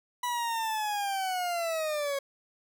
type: linear sweep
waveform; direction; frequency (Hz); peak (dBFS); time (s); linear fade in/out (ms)
40% pulse; down; 985 to 548; -28; 0.23-2.19; 5
effects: none